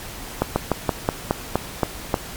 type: slowing click train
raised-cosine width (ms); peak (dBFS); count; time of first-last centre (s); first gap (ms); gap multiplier
1; -3; 9; 0.42-2.142; 140; 1.12
effects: pink hiss -35 dBFS RMS until 2.36 s + MP3 96 kbps